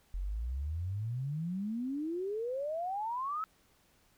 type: exponential sweep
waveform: sine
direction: up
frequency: 43.22 to 1318.5 Hz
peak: -33 dBFS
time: 0.14-3.44 s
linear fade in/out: 0 ms
effects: pink hiss -68 dBFS RMS until 4.17 s